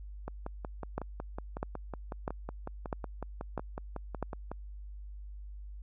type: two click trains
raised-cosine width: 1 ms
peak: -24 / -19 dBFS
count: 24 / 6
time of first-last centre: 0.28-4.516 / 0.98-4.227 s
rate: 5.43 / 1.54 Hz
effects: added 50 Hz sine -42 dBFS peak until 5.82 s